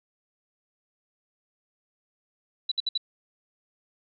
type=tone bursts; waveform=sine; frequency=3951 Hz; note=B7; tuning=in tune; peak=-23 dBFS; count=4; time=2.69-2.977 s; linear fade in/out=5 ms; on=26 ms; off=61 ms; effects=none